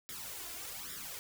white noise with flanger, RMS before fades -44 dBFS, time 0.09-1.19 s, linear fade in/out 0 ms, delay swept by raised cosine 0.56 to 2.96 ms, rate 1.2 Hz, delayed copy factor +0.8, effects none

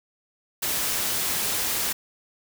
white noise, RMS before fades -26 dBFS, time 0.62-1.93 s, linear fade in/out 10 ms, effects none

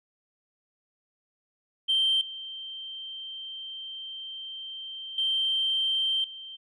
sine tone with level steps, 3136 Hz, G7, in tune, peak -20 / -36 / -23 / -39 dBFS, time 1.88-6.57 s, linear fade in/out 20 ms, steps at 2.21 / 5.18 / 6.24 s, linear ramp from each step 2 ms, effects tanh soft clip ceiling -17 dBFS

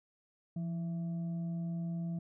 sine tone with frequency modulation, 169.8 Hz, F3, 48 cents flat, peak -34 dBFS, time 0.56-2.19 s, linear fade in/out 5 ms, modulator 497 Hz, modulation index 0.22, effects none

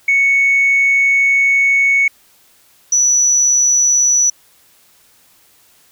sine tone pair in turn, 2217 / 5919 Hz, C#7 / F#8, 0 / 0 cents, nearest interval octave + perfect fourth, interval 1700 cents, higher second, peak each -8 dBFS, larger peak neither, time 0.08-2.08 / 2.92-4.3 s, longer first, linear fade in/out 5 ms, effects tanh soft clip ceiling -6 dBFS + white hiss -51 dBFS RMS until 5.91 s

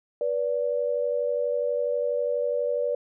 sine tone pair together, 487.3 / 579.5 Hz, B4 / D5, -23 / -23 cents, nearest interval minor third, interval 300 cents, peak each -26 dBFS, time 0.21-2.95 s, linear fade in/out 2 ms, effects none

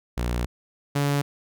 sawtooth tone pair in turn, 60 / 142.7 Hz, B1 / D3, -49 / -49 cents, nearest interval octave + minor third, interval 1500 cents, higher second, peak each -20 / -17 dBFS, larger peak second, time 0.17-0.46 / 0.95-1.22 s, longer first, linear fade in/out 10 ms, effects none

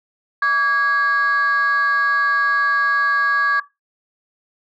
sine tone pair together, 1148 / 1649.6 Hz, D6 / G#6, -40 / -12 cents, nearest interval tritone, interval 628 cents, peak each -15 dBFS, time 0.42-3.6 s, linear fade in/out 5 ms, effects noise-tail reverb RT60 0.2 s tail -18 dB re dry + tanh soft clip ceiling -11 dBFS

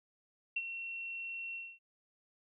sine tone with ADSR envelope, 2721 Hz, F7, 46 cents flat, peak -30 dBFS, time 0.56-1.79 s, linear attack 7 ms, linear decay 42 ms, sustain -9 dB, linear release 240 ms, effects none

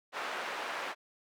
white band-pass noise, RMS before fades -38 dBFS, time 0.12-0.95 s, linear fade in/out 50 ms, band 500 to 1700 Hz, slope 12 dB/octave, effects none

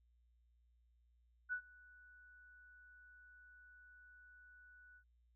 sine tone with ADSR envelope, 1480 Hz, F#6, in tune, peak -36 dBFS, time 1.49-5.04 s, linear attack 35 ms, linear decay 84 ms, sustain -24 dB, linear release 78 ms, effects added 59 Hz sine -70 dBFS peak until 5.35 s

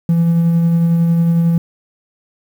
triangle tone with tremolo, 168 Hz, E3, 33 cents sharp, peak -6 dBFS, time 0.09-1.58 s, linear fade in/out 2 ms, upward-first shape sine, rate 11 Hz, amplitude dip 30%, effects tanh soft clip ceiling -4 dBFS + 7-bit

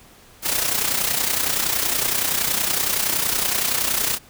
white noise with amplitude modulation, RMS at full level -19 dBFS, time 0.42-4.19 s, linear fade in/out 50 ms, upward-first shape sine, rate 30.7 Hz, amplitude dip 60%, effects pink hiss -49 dBFS RMS until 4.29 s

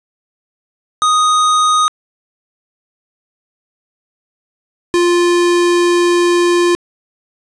square tone pair in turn, 1244.5 / 349.2 Hz, D#6 / F4, 0 / 0 cents, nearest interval octave + minor seventh, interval 2200 cents, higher first, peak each -10 dBFS, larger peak neither, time 1.02-1.88 / 4.94-6.75 s, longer second, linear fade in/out 0 ms, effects resampled to 22050 Hz + 7-bit

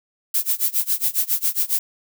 violet noise with tremolo, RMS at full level -18 dBFS, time 0.34-1.79 s, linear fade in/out 5 ms, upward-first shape sine, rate 7.3 Hz, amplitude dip 95%, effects none

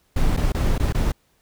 brown noise with dropouts, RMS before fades -19 dBFS, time 0.16-1.12 s, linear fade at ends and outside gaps 5 ms, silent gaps 0.367-0.372 / 0.522-0.546 / 0.781-0.797 / 0.925-0.946 s, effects pink hiss -64 dBFS RMS until 1.41 s

